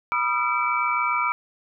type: tone cluster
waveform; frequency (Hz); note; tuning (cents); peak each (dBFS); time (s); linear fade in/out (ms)
sine; 976 / 1225 / 1352 / 2308; B5 / D#6 / E6 / D7; -21 / -27 / +43 / -31; -26; 0.12-1.32; 0
effects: none